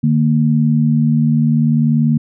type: tone pair together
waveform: sine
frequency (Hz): 150.38 / 230.8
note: D3 / A#3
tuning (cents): +41 / -17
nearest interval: perfect fifth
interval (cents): 742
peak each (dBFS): -13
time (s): 0.03-2.18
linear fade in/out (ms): 10
effects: none